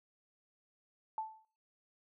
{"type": "tone with exponential decay", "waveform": "sine", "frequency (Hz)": 877, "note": "A5", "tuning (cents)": -6, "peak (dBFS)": -32, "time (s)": [1.18, 1.45], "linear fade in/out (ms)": 1, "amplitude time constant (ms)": 57, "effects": ["noise-tail reverb RT60 0.5 s tail -21 dB re dry"]}